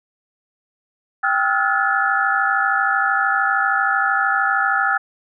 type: tone cluster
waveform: sine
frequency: 786 / 1290 / 1397 / 1450 / 1725 Hz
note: G5 / E6 / F6 / F#6 / A6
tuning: +4 / -38 / 0 / -35 / -35 cents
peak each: -22 dBFS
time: 1.23-4.98 s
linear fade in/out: 10 ms
effects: none